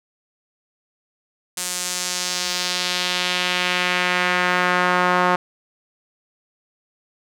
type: tone with band-pass filter sweep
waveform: sawtooth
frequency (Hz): 179.9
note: F#3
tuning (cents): -48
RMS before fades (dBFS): -21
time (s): 1.57-5.36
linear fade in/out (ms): 5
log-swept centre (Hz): 8400 to 1100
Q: 1.4
effects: none